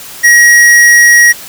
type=tone with hard clipping; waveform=sine; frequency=1900 Hz; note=A#6; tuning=33 cents sharp; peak=-3 dBFS; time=0.23-1.33 s; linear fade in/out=20 ms; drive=14 dB; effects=white hiss -28 dBFS RMS until 1.48 s